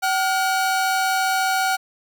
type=tone pair together; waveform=45% pulse; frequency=761.3 / 1428 Hz; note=F#5 / F6; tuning=+49 / +38 cents; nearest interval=major seventh; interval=1089 cents; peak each=-20 / -23 dBFS; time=0.02-1.77 s; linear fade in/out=20 ms; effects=none